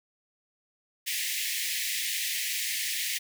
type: high-pass noise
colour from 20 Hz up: pink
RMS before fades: -31 dBFS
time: 1.06-3.19 s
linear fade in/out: 20 ms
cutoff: 1800 Hz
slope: 96 dB/octave
effects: none